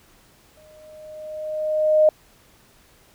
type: tone with exponential growth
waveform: sine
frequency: 617 Hz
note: D#5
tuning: 15 cents flat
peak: -10 dBFS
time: 0.57-2.09 s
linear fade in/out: 2 ms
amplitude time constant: 330 ms
effects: pink hiss -55 dBFS RMS until 3.14 s